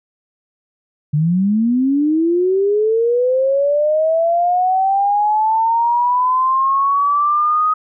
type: linear sweep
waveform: sine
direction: up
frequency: 143.4 to 1257 Hz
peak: -12 dBFS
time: 1.13-7.74 s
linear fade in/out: 10 ms
effects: none